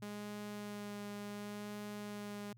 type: tone with vibrato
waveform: sawtooth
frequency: 206.3 Hz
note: G#3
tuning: 11 cents flat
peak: -39 dBFS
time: 0.02-2.53 s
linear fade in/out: 5 ms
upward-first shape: sine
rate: 0.69 Hz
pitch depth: 12 cents each way
effects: added 117 Hz sine -58 dBFS peak until 2.57 s